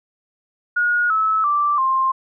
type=tone with pitch steps; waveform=sine; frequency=1442 / 1299.6 / 1171.3 / 1055.6 Hz; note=F#6 / E6 / D6 / C6; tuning=-45 / -25 / -5 / +15 cents; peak=-15 dBFS; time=0.76-2.12 s; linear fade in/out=10 ms; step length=340 ms; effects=none